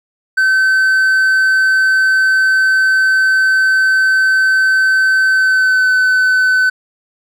triangle tone with pitch glide, 1535 to 1513.9 Hz, G6 to F#6, -37 to +39 cents, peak -7 dBFS, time 0.37-6.7 s, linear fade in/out 10 ms, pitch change -24 cents, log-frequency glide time 5.29-5.9 s, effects none

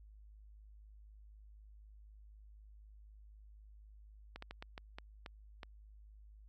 slowing click train, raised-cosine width 0.3 ms, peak -30 dBFS, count 8, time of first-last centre 4.36-5.632 s, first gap 64 ms, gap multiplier 1.34, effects added 52 Hz sine -55 dBFS peak until 6.48 s

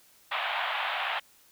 pink band-pass noise, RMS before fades -31 dBFS, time 0.31-1.2 s, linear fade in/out 10 ms, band 670 to 3500 Hz, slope 48 dB/octave, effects white hiss -60 dBFS RMS until 1.51 s

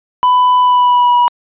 triangle tone with pitch glide, 997 to 971.4 Hz, B5 to B5, +16 to -29 cents, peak -5 dBFS, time 0.23-1.28 s, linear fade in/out 0 ms, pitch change -45 cents, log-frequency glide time 0.6-1.17 s, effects resampled to 8000 Hz

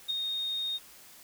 sine tone with ADSR envelope, 3704 Hz, A#7, 12 cents flat, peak -25 dBFS, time 0.08-0.79 s, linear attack 25 ms, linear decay 4 ms, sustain -5 dB, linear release 33 ms, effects white hiss -53 dBFS RMS until 1.23 s

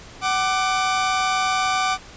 sawtooth tone pair together, 753 / 1183.2 Hz, F#5 / D6, +30 / +13 cents, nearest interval minor sixth, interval 783 cents, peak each -18 dBFS, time 0.21-1.98 s, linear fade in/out 50 ms, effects pink hiss -42 dBFS RMS until 2.16 s + resampled to 16000 Hz

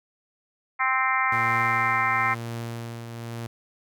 harmonic tone, 261.6 Hz, C4, in tune, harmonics 3 / 4 / 5 / 6 / 7 / 8 / 9, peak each -30 / -26 / -27 / -34 / -29 / -26 / -35 dBFS, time 0.79-2.35 s, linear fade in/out 20 ms
sawtooth tone with tremolo, 116.54 Hz, A#2, in tune, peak -26 dBFS, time 1.32-3.47 s, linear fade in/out 5 ms, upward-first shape triangle, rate 1 Hz, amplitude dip 50%
effects none

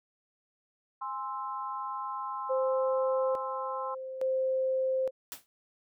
sine chord, Ab augmented, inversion none, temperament equal with one note detuned, 825.3 / 1046.5 / 1318.5 Hz, Ab5 / C6 / E6, -11 / 0 / 0 cents, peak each -40 / -35 / -41 dBFS, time 1.01-3.95 s, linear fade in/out 10 ms
sine tone with tremolo, 523.3 Hz, C5, in tune, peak -26 dBFS, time 2.49-5.11 s, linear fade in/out 20 ms, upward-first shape square, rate 0.58 Hz, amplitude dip 70%
white noise with exponential decay, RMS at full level -37 dBFS, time 5.32-5.46 s, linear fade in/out 0 ms, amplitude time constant 30 ms
effects none

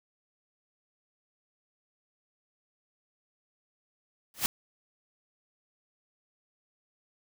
white noise with exponential growth, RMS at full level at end -22 dBFS, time 4.34-4.46 s, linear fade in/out 1 ms, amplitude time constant 26 ms, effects none

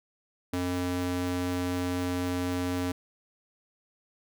square tone with high-pass filter, 89.6 Hz, F2, 45 cents sharp, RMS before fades -30 dBFS, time 0.53-2.92 s, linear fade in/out 5 ms, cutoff 180 Hz, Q 3.1, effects none

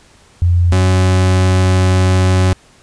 sine / 40% pulse tone pair in turn, 87.31 / 92.81 Hz, F2 / F#2, 0 / +6 cents, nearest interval minor second, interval 106 cents, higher second, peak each -8 dBFS, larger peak neither, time 0.42-0.72 / 0.72-2.53 s, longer second, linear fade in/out 0 ms, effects pink hiss -47 dBFS RMS until 2.82 s + resampled to 22050 Hz

